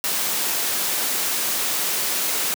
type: noise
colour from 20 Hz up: white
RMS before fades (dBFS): -23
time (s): 0.04-2.54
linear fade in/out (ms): 0
effects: high-pass 200 Hz 12 dB/octave